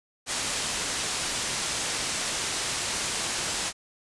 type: low-pass noise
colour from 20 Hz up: white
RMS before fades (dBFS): -30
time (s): 0.26-3.73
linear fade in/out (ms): 50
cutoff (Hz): 9000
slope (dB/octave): 24
effects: resampled to 24000 Hz